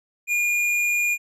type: tone with tanh clipping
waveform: sine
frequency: 2425 Hz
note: D#7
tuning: 45 cents flat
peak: -21 dBFS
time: 0.27-1.18 s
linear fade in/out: 50 ms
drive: 13 dB
effects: resampled to 32000 Hz